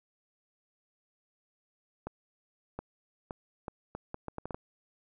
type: accelerating click train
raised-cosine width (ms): 1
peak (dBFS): -23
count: 11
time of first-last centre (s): 2.07-4.545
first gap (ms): 720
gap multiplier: 0.72
effects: none